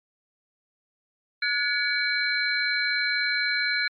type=tone cluster; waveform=sine; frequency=1453 / 1697 / 2264 / 4100 Hz; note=F#6 / G#6 / C#7 / C8; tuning=-32 / +37 / +36 / -36 cents; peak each=-28 dBFS; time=1.42-3.88 s; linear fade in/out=5 ms; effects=MP3 64 kbps